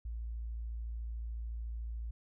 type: tone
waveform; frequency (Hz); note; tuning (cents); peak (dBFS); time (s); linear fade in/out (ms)
sine; 56.9; A#1; -41; -37; 0.05-2.11; 5
effects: none